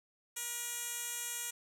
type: tone with band-pass filter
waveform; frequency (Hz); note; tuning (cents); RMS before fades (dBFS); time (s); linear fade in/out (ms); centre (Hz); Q
10% pulse; 477.6; A#4; +42; -40; 0.36-1.51; 10; 9200; 1.6
effects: none